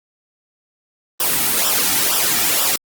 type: noise with flanger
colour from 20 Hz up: white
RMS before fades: -17 dBFS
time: 1.2-2.76 s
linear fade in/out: 2 ms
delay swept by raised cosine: 0.45 to 1.95 ms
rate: 2.1 Hz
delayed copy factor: -0.65
effects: Opus 24 kbps